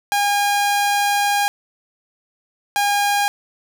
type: tone pair in turn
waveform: sawtooth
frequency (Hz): 813 / 813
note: G#5 / G#5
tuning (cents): -37 / -37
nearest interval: unison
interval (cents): 0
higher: neither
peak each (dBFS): -12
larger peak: neither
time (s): 0.12-1.48 / 2.76-3.28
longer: first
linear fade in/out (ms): 0
effects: none